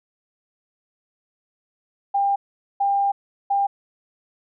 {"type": "tone bursts at uneven times", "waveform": "sine", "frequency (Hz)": 798, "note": "G5", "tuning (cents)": 31, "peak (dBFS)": -17, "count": 3, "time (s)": [[2.14, 2.36], [2.8, 3.12], [3.5, 3.67]], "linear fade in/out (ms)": 10, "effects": []}